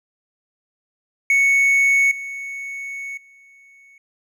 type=tone with level steps; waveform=triangle; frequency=2216 Hz; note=C#7; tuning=1 cent flat; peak=-11 / -26 / -45 dBFS; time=1.3-3.98 s; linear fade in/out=2 ms; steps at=2.11 / 3.17 s; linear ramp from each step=5 ms; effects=none